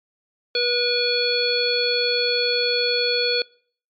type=harmonic tone; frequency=485.5 Hz; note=B4; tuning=30 cents flat; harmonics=1 / 3 / 5 / 7 / 9; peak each=-23 / -30 / -27 / -27 / -22 dBFS; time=0.55-3.42 s; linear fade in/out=2 ms; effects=noise-tail reverb RT60 0.5 s tail -24 dB re dry + MP3 48 kbps